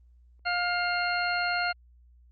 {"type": "harmonic tone with a mistuned harmonic", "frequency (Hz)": 707, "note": "F5", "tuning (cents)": 21, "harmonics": [1, 2, 3, 4, 6], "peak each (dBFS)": [-30, -29, -34, -36, -35], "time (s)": [0.45, 1.73], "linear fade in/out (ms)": 20, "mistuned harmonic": 4, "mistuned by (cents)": -39, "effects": ["added 60 Hz sine -54 dBFS peak until 2.31 s", "Opus 24 kbps"]}